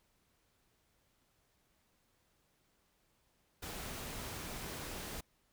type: noise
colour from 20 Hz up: pink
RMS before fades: -44 dBFS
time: 3.62-5.21 s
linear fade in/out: 10 ms
effects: pink hiss -75 dBFS RMS until 5.52 s